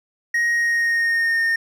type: tone with pitch glide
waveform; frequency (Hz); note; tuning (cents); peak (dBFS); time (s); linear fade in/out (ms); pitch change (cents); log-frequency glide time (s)
triangle; 1879 to 1830.8; A#6 to A#6; +13 to -32; -15; 0.34-1.56; 5; -45; 0.53-1.42
effects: none